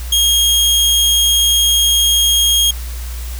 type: tone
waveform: sawtooth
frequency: 3253 Hz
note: G#7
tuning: 37 cents flat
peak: -7 dBFS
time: 0.12-2.71 s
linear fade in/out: 5 ms
effects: added 60 Hz sine -22 dBFS peak until 3.39 s + white hiss -34 dBFS RMS until 3.39 s